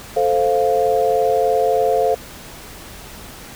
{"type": "chord", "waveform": "sine", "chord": "F major", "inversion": "first", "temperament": "equal", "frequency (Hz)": [440, 523.3, 698.5], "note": ["A4", "C5", "F5"], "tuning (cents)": [0, 0, 0], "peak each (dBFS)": -18, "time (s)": [0.16, 2.15], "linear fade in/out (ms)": 10, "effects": ["pink hiss -37 dBFS RMS until 3.55 s"]}